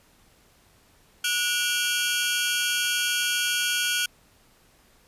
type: tone cluster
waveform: sawtooth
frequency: 1460 / 2352 / 2707 / 3247 Hz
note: F#6 / D7 / E7 / G#7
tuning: -24 / +2 / +45 / -40 cents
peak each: -23 / -29 / -29 / -24 dBFS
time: 1.24-4.06 s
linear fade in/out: 5 ms
effects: pink hiss -59 dBFS RMS until 5.07 s + resampled to 32000 Hz

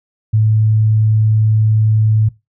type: tone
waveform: sine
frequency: 108.8 Hz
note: A2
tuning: 19 cents flat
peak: -9 dBFS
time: 0.33-2.29 s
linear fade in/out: 10 ms
effects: noise-tail reverb RT60 0.2 s tail -18 dB re dry

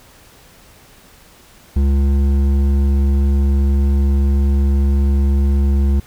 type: tone with hard clipping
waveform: sine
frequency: 69.3 Hz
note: C#2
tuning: in tune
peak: -13 dBFS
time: 1.76-6 s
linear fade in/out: 5 ms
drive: 9 dB
effects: pink hiss -46 dBFS RMS until 6.06 s

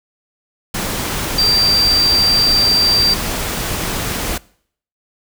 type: tone in noise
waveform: sine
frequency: 4699 Hz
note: D8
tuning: in tune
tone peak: -11 dBFS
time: 1.38-3.14 s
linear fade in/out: 5 ms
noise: pink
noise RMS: -21 dBFS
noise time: 0.74-4.38 s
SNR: +7 dB
effects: noise-tail reverb RT60 0.6 s tail -23 dB re dry

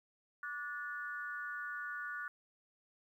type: tone with amplitude modulation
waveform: sine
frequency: 1457 Hz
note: F#6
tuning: 27 cents flat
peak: -35 dBFS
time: 0.43-2.28 s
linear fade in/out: 2 ms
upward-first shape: sine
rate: 293 Hz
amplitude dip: 100%
effects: 12-bit

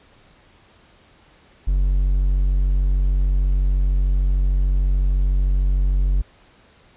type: tone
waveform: triangle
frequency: 46.77 Hz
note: F#1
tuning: 19 cents sharp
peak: -13 dBFS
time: 1.67-6.22 s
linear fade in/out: 10 ms
effects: pink hiss -53 dBFS RMS until 6.96 s + resampled to 8000 Hz

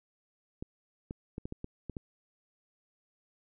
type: clicks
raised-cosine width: 3 ms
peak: -25 dBFS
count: 8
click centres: 0.625 / 1.109 / 1.381 / 1.455 / 1.524 / 1.644 / 1.897 / 1.968 s
effects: none

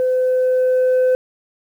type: tone with level ramp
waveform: sine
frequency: 510 Hz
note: C5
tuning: 44 cents flat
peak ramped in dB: -13 to -9 dBFS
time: 0-1.15 s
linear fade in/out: 0 ms
effects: tanh soft clip ceiling -11 dBFS + 8-bit

